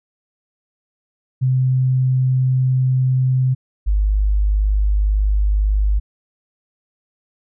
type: tone pair in turn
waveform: sine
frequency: 129.3 / 50.96 Hz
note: C3 / G#1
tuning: -20 / -32 cents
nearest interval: octave + major third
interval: 1612 cents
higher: first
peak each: -13 / -13 dBFS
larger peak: neither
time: 1.41-3.55 / 3.86-6 s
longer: neither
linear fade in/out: 20 ms
effects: none